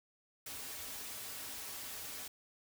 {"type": "noise with comb filter", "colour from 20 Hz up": "white", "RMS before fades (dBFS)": -45, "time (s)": [0.46, 2.28], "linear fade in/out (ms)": 5, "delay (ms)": 5.7, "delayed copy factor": -0.65, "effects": []}